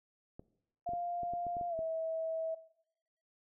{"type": "clicks", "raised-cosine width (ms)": 2, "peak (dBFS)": -34, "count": 9, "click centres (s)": [0.395, 0.891, 0.935, 1.233, 1.336, 1.467, 1.568, 1.612, 1.791]}
{"type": "tone with pitch glide", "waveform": "sine", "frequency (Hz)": [698.5, 648], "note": ["F5", "E5"], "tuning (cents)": [0, -30], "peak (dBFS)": -34, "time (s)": [0.86, 2.55], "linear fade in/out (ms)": 10, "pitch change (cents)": -130, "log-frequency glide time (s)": [1.69, 1.76]}
{"effects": ["noise-tail reverb RT60 0.8 s tail -18 dB re dry"]}